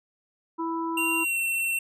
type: harmonic tone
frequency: 329.6 Hz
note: E4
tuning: in tune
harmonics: 1 / 3 / 4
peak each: -29 / -30 / -41 dBFS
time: 0.58-1.25 s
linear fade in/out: 20 ms
type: tone with pitch glide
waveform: square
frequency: 2766 to 2708 Hz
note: F7 to E7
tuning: -17 to +46 cents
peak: -25 dBFS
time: 0.97-1.79 s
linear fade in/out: 5 ms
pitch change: -37 cents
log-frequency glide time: 1.19-1.39 s
effects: none